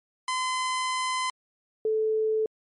sawtooth / sine tone pair in turn, 1025 / 436.6 Hz, C6 / A4, -36 / -13 cents, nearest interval octave + minor third, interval 1477 cents, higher first, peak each -22 dBFS, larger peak neither, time 0.28-1.3 / 1.85-2.46 s, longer first, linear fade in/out 2 ms, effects MP3 48 kbps

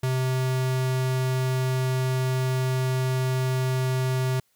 square tone, 129.5 Hz, C3, 17 cents flat, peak -23 dBFS, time 0.03-4.4 s, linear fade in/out 5 ms, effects white hiss -68 dBFS RMS until 4.55 s

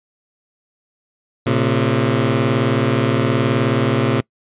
15% pulse beating tone pair, 114.6 / 133.6 Hz, A#2 / C3, -29 / +36 cents, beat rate 19 Hz, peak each -11 dBFS, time 1.46-4.21 s, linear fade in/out 10 ms, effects noise-tail reverb RT60 0.1 s tail -24 dB re dry + resampled to 8000 Hz

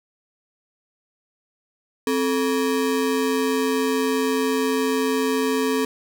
square ring-modulated tone, 350.6 Hz, F4, 7 cents sharp, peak -17 dBFS, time 2.07-5.85 s, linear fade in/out 2 ms, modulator 87.1 Hz, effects none

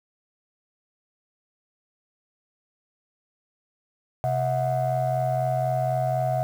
sine tone cluster, 130.1 / 644 / 728 Hz, C3 / E5 / F#5, -9 / -41 / -28 cents, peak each -25 dBFS, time 4.24-6.43 s, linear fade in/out 0 ms, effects tanh soft clip ceiling -16 dBFS + 8-bit

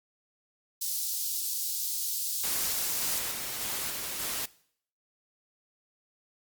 white high-pass noise, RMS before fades -32 dBFS, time 0.81-3.19 s, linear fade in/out 10 ms, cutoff 4200 Hz, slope 24 dB/octave
white noise with tremolo, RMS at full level -33 dBFS, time 2.43-4.46 s, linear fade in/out 10 ms, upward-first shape square, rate 1.7 Hz, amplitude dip 25%
effects noise-tail reverb RT60 0.6 s tail -20 dB re dry + Opus 48 kbps

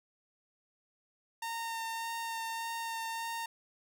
sawtooth tone with vibrato, 914 Hz, A#5, 34 cents flat, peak -32 dBFS, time 1.42-3.46 s, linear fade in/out 5 ms, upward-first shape sine, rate 1.7 Hz, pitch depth 12 cents each way, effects none

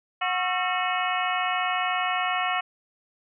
harmonic tone with a mistuned harmonic, 365.5 Hz, F#4, 21 cents flat, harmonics 2 / 3 / 4 / 5 / 6 / 7 / 8, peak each -28 / -30 / -31 / -32 / -33 / -33 / -34 dBFS, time 0.21-2.61 s, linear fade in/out 10 ms, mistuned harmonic 4, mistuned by -140 cents, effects none

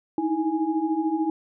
sine tone cluster, 309.9 / 323.4 / 830 Hz, D#4 / E4 / G#5, -7 / -33 / -1 cents, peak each -27 / -24 / -30 dBFS, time 0.18-1.3 s, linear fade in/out 2 ms, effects none

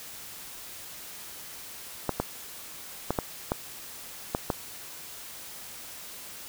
clicks, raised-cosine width 1 ms, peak -11 dBFS, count 7, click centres 2.093 / 2.2 / 3.106 / 3.188 / 3.519 / 4.349 / 4.502 s, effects white hiss -43 dBFS RMS until 6.48 s

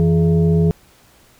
sine tone with frequency modulation, 164.81 Hz, E3, in tune, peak -11 dBFS, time 0-0.71 s, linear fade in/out 0 ms, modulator 255 Hz, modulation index 0.8, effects pink hiss -51 dBFS RMS until 1.39 s

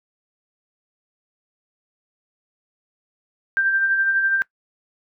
sine tone with tremolo, 1576 Hz, G6, 9 cents sharp, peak -15 dBFS, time 3.57-4.42 s, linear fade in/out 0 ms, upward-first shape sine, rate 12 Hz, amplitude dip 40%, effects noise-tail reverb RT60 0.1 s tail -21 dB re dry

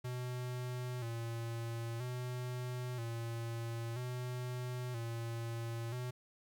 square tone with vibrato, 120.2 Hz, B2, 46 cents flat, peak -39 dBFS, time 0.04-6.11 s, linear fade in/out 10 ms, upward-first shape square, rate 0.51 Hz, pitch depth 66 cents each way, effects 12-bit

